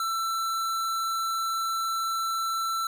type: tone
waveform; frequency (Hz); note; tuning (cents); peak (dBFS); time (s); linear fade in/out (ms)
square; 1337; E6; +24; -27; 0-2.87; 2
effects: none